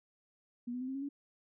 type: tone with pitch steps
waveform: sine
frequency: 241.3 / 249.1 / 257.1 / 265.4 / 274 / 282.8 Hz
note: B3 / B3 / C4 / C4 / C#4 / C#4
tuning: -40 / +15 / -30 / +25 / -20 / +35 cents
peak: -36 dBFS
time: 0.67-1.09 s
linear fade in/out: 10 ms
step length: 70 ms
effects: none